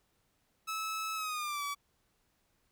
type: tone with pitch glide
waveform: sawtooth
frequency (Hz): 1300 to 1144.9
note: E6 to D6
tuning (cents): -24 to -44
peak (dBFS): -31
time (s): 0.67-1.75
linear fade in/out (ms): 20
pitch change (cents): -220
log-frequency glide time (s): 1.15-1.64
effects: pink hiss -75 dBFS RMS until 2.71 s